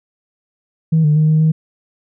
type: tone with pitch steps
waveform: sine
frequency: 160.2 / 150.4 / 154.8 / 156 / 157.9 Hz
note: E3 / D3 / D#3 / D#3 / D#3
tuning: -49 / +42 / -9 / +5 / +26 cents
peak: -8 dBFS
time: 0.92-1.52 s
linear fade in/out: 10 ms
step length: 120 ms
effects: tanh soft clip ceiling -6 dBFS